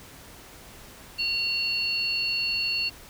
sine tone pair together, 2757 / 4409 Hz, F7 / C#8, -23 / -10 cents, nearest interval minor sixth, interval 813 cents, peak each -27 dBFS, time 1.18-2.9 s, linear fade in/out 20 ms, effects pink hiss -47 dBFS RMS until 3.09 s

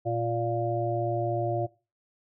harmonic tone, 116.54 Hz, A#2, in tune, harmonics 1 / 3 / 5 / 6, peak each -31 / -31 / -31 / -31 dBFS, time 0.05-1.67 s, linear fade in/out 20 ms, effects noise-tail reverb RT60 0.3 s tail -19 dB re dry

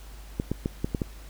clicks, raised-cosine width 3 ms, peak -13 dBFS, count 6, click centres 0.399 / 0.516 / 0.659 / 0.845 / 0.948 / 1.018 s, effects added 50 Hz sine -42 dBFS peak until 1.29 s + pink hiss -51 dBFS RMS until 1.29 s

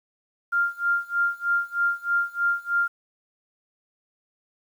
sine tone with tremolo, 1396.9 Hz, F6, in tune, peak -18 dBFS, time 0.52-2.88 s, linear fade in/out 10 ms, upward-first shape sine, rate 3.2 Hz, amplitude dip 95%, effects 9-bit

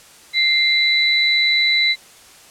sine tone pair together, 2093 / 3972 Hz, C7 / B7, 0 / +9 cents, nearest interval major seventh, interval 1109 cents, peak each -16 dBFS, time 0.33-1.96 s, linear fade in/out 50 ms, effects white hiss -45 dBFS RMS until 2.5 s + low-pass 10000 Hz 12 dB/octave

